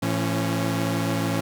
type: tone cluster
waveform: sawtooth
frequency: 111.1 / 170.1 / 275.7 Hz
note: A2 / F3 / C#4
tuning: +17 / -45 / -9 cents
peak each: -23 dBFS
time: 0.02-1.41 s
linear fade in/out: 10 ms
effects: none